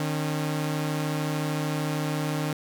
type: tone pair together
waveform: sawtooth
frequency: 152.94 / 272.5 Hz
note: D#3 / C#4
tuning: -29 / -29 cents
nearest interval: minor seventh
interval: 1000 cents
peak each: -23 / -28 dBFS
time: 0-2.53 s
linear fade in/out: 2 ms
effects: none